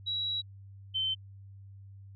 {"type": "tone pair in turn", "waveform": "sine", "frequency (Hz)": [3887, 3085], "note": ["B7", "G7"], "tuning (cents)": [-28, -28], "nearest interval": "major third", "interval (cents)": 400, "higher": "first", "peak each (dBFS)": [-30, -28], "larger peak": "second", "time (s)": [[0.06, 0.42], [0.94, 1.15]], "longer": "first", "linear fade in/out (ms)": 20, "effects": ["added 98 Hz sine -47 dBFS peak until 2.15 s"]}